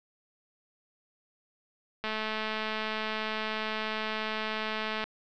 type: click train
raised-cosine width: 0.3 ms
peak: -17 dBFS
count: 652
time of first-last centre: 2.04-5.04 s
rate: 217 Hz
effects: low-pass 5000 Hz 12 dB/octave